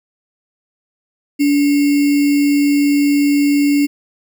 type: tone with sample-and-hold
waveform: sine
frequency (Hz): 287.2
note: D4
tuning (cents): -39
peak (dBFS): -10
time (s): 1.39-3.87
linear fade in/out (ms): 20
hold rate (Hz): 2450
effects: none